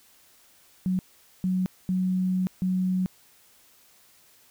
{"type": "tone bursts at uneven times", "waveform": "sine", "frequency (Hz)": 185, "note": "F#3", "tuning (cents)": 0, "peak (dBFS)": -22, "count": 4, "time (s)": [[0.86, 0.99], [1.44, 1.66], [1.89, 2.47], [2.62, 3.06]], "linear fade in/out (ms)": 0, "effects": ["white hiss -58 dBFS RMS until 4.5 s"]}